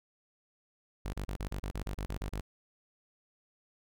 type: tone bursts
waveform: sawtooth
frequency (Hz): 49.69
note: G1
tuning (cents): +24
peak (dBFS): -31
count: 12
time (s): 1.05-2.408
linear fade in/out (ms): 0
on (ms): 82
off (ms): 34
effects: none